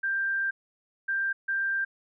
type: tone bursts at uneven times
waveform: sine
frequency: 1582 Hz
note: G6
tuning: 15 cents sharp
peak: -25 dBFS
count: 3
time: 0.03-0.51 / 1.08-1.33 / 1.48-1.85 s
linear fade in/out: 10 ms
effects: none